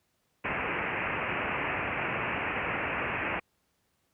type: low-pass noise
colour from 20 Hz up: white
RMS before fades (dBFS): -32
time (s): 0.44-3.4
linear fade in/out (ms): 10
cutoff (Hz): 2700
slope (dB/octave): 96
effects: pink hiss -74 dBFS RMS until 4.13 s + high-pass 60 Hz 12 dB/octave